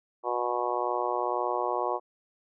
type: harmonic tone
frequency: 121.9 Hz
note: B2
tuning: 22 cents flat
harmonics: 3 / 4 / 5 / 6 / 7 / 8 / 9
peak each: -34 / -34 / -34 / -34 / -34 / -34 / -34 dBFS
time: 0.23-2 s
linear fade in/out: 50 ms
effects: none